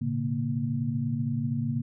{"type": "tone cluster", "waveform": "sine", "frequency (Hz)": [113.5, 126, 141.9, 233.2], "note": ["A#2", "B2", "C#3", "A#3"], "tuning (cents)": [-46, 35, 41, 1], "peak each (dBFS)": [-32, -37, -30, -30], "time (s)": [0.01, 1.82], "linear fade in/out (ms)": 10, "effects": []}